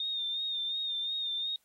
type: tone with vibrato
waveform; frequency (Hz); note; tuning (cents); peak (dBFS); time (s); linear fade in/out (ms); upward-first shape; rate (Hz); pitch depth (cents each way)
sine; 3653; A#7; -36; -31; 0-1.56; 2; sine; 2.8; 43
effects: white hiss -72 dBFS RMS until 1.64 s + AAC 48 kbps